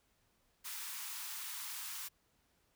white high-pass noise, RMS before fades -44 dBFS, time 0.64-2.09 s, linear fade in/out 20 ms, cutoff 840 Hz, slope 96 dB/octave, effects pink hiss -75 dBFS RMS until 2.75 s

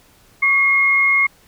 sine tone pair together, 1128 / 2148 Hz, C#6 / C7, +30 / +45 cents, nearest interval major seventh, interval 1115 cents, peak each -22 / -12 dBFS, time 0.42-1.27 s, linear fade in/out 10 ms, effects pink hiss -52 dBFS RMS until 1.47 s

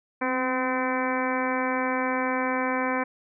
harmonic tone with a mistuned harmonic, 256.1 Hz, C4, 37 cents flat, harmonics 1 / 2 / 3 / 4 / 5 / 6 / 7 / 8 / 9, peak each -29 / -30 / -33 / -30 / -37 / -34 / -35 / -38 / -35 dBFS, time 0.21-3.04 s, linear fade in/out 10 ms, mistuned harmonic 1, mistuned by +30 cents, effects none

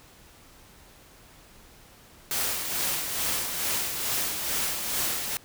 white noise with tremolo, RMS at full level -27 dBFS, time 2.31-5.37 s, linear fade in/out 0 ms, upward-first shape sine, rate 2.3 Hz, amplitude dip 45%, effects pink hiss -53 dBFS RMS until 5.44 s

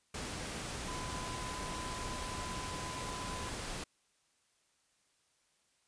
sine tone in noise, 1009 Hz, B5, 37 cents sharp, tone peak -44 dBFS, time 0.88-3.49 s, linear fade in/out 5 ms, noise pink, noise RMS -41 dBFS, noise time 0.14-3.84 s, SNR -6 dB, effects white hiss -74 dBFS RMS until 5.87 s + resampled to 22050 Hz

